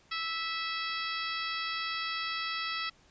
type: harmonic tone with a mistuned harmonic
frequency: 657 Hz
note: E5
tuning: 6 cents flat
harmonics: 2 / 3 / 4 / 5 / 6 / 7 / 8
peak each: -37 / -39 / -40 / -41 / -42 / -42 / -43 dBFS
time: 0.11-2.9 s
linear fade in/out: 10 ms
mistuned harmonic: 4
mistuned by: -17 cents
effects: pink hiss -63 dBFS RMS until 3.1 s + resampled to 16000 Hz